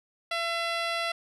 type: tone with low-pass filter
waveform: 10% pulse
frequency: 675 Hz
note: E5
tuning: 41 cents sharp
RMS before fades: -30 dBFS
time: 0.31-1.12 s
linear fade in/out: 5 ms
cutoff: 6900 Hz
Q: 0.54
effects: none